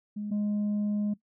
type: tone pair in turn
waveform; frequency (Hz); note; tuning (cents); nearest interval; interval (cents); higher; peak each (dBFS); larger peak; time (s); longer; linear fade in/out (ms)
sine; 208.3 / 207.6; G#3 / G#3; +5 / 0; unison; 5; first; -31 / -23; second; 0.16-0.31 / 0.31-1.14; second; 10
effects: noise-tail reverb RT60 0.1 s tail -19 dB re dry + tanh soft clip ceiling -25 dBFS